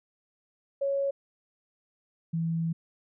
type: tone pair in turn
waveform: sine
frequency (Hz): 554.4 / 164.82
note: C#5 / E3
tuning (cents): 0 / 0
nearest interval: octave + major sixth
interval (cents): 2100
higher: first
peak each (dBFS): -25 / -26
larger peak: first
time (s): 0.81-1.11 / 2.33-2.73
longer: second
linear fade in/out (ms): 10
effects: none